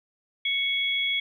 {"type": "tone pair together", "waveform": "sine", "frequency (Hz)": [2217, 3345], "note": ["C#7", "G#7"], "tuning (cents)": [0, 12], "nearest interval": "perfect fifth", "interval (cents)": 712, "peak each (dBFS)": -26, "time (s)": [0.45, 1.2], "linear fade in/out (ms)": 5, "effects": []}